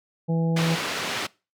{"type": "harmonic tone", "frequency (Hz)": 164.81, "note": "E3", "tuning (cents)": 0, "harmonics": [1, 2, 3, 4, 5], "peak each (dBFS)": [-21, -35, -30, -40, -38], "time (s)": [0.28, 0.76], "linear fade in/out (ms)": 20}
{"type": "band-pass noise", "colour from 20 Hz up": "white", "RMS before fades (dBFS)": -29, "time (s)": [0.56, 1.27], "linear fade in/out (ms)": 10, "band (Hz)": [140, 3400], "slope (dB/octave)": 12}
{"effects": ["noise-tail reverb RT60 0.3 s tail -23 dB re dry"]}